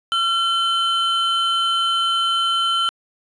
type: tone pair together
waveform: triangle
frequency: 1363 / 3062 Hz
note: F6 / G7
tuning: -43 / -41 cents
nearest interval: octave + major second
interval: 1402 cents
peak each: -18 dBFS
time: 0.12-2.89 s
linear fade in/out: 0 ms
effects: resampled to 22050 Hz